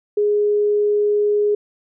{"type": "tone", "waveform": "sine", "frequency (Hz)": 415.3, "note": "G#4", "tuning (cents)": 0, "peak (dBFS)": -14, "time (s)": [0.17, 1.55], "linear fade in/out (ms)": 5, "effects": []}